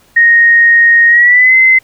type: tone with pitch glide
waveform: sine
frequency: 1864.7 to 2057 Hz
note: A#6 to C7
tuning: 0 to -30 cents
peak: -3 dBFS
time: 0.16-1.79 s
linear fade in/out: 10 ms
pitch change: +170 cents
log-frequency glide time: 1.08-1.55 s
effects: pink hiss -48 dBFS RMS until 1.83 s